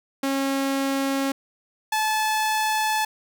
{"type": "tone pair in turn", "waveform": "sawtooth", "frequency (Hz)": [272.7, 865.8], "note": ["C#4", "A5"], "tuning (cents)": [-28, -28], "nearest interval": "octave + minor sixth", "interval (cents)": 2000, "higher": "second", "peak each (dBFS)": [-18, -17], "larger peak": "second", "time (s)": [[0.23, 1.32], [1.92, 3.05]], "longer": "second", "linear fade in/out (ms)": 5, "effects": []}